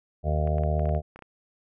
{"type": "harmonic tone", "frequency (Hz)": 76.3, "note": "D#2", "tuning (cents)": -33, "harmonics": [1, 2, 3, 5, 6, 7, 8, 9, 10], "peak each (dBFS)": [-24, -29, -40, -38, -37, -43, -32, -33, -44], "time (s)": [0.23, 1.02], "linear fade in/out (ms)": 50}
{"type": "clicks", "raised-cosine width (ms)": 0.5, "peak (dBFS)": -29, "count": 10, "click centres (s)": [0.474, 0.583, 0.636, 0.795, 0.856, 0.892, 0.949, 1.16, 1.191, 1.223]}
{"effects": []}